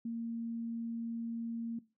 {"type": "tone", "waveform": "sine", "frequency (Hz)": 230.8, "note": "A#3", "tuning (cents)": -17, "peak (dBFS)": -35, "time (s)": [0.05, 1.79], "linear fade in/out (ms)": 5, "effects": ["noise-tail reverb RT60 0.3 s tail -19 dB re dry"]}